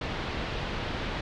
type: low-pass noise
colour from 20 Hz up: pink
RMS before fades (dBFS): -33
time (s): 0.01-1.21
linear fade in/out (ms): 5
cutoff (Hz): 4000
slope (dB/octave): 24
effects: none